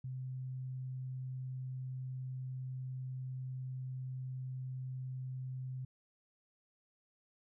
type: tone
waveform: sine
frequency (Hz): 129.3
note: C3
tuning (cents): -20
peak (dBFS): -39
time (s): 0.04-5.85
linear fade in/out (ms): 5
effects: none